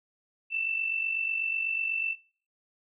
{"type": "tone with amplitude modulation", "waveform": "sine", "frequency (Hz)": 2665, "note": "E7", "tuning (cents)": 18, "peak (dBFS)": -24, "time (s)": [0.5, 2.16], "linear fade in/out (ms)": 50, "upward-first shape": "sine", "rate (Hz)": 48.1, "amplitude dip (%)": 60, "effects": ["noise-tail reverb RT60 0.5 s tail -25 dB re dry"]}